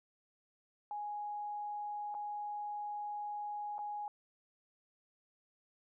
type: tone with dropouts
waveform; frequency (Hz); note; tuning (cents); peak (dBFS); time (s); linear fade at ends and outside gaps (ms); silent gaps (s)
sine; 830.6; G#5; 0; -38; 0.91-4.08; 1; 2.143-2.149 / 3.782-3.79
effects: none